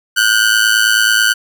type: ring-modulated tone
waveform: sawtooth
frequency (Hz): 1500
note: F#6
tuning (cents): +23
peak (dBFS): -3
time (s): 0.16-1.34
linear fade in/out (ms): 20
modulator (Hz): 54.6
effects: none